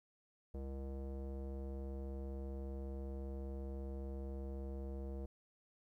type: tone with low-pass filter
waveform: square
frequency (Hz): 67.4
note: C#2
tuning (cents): -48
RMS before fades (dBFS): -44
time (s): 0.54-5.26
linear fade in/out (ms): 5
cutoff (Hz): 520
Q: 2.1
effects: 13-bit